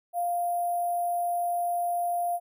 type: tone with sample-and-hold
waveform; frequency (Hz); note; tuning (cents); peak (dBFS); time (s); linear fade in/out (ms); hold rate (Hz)
sine; 698.5; F5; 0; -25; 0.13-2.4; 50; 11025
effects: none